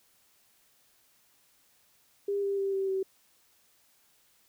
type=tone with pitch steps; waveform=sine; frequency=401.7 / 396.9 / 392.1 / 387.3 / 382.7 Hz; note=G4 / G4 / G4 / G4 / G4; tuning=+42 / +22 / 0 / -21 / -42 cents; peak=-27 dBFS; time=2.28-3.03 s; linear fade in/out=5 ms; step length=150 ms; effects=white hiss -66 dBFS RMS until 4.48 s